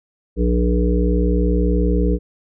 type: harmonic tone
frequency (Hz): 59.8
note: A#1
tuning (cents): +45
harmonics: 1 / 3 / 5 / 7 / 8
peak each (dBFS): -16 / -21 / -23 / -24 / -25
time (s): 0.36-2.19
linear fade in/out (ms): 50
effects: none